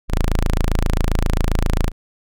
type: tone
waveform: sawtooth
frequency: 27.5 Hz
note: A0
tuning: in tune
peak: -11 dBFS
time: 0.08-1.92 s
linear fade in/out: 50 ms
effects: none